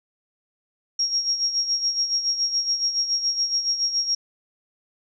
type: tone with tremolo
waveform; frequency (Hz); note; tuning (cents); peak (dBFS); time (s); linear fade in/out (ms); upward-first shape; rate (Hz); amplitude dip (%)
sine; 5588; F8; 0; -18; 0.99-4.15; 5; sine; 7.1; 65
effects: none